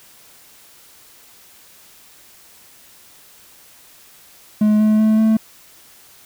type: tone with pitch steps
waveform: triangle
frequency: 212.2 / 214.8 / 217.4 / 220.1 Hz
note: G#3 / A3 / A3 / A3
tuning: +38 / -41 / -21 / +1 cents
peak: -9 dBFS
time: 4.61-5.37 s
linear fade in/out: 5 ms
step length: 190 ms
effects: white hiss -47 dBFS RMS until 6.25 s